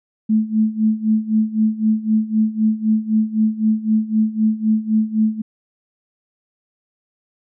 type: tone with tremolo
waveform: sine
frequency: 217.7 Hz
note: A3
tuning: 18 cents flat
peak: -11 dBFS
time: 0.29-5.42 s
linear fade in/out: 10 ms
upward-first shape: sine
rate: 3.9 Hz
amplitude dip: 85%
effects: none